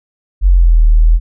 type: exponential two-way sweep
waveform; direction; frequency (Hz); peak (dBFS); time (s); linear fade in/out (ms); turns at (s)
sine; down then up; 47.21 to 38.65 to 41.72; -4; 0.41-1.2; 50; 0.86
effects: none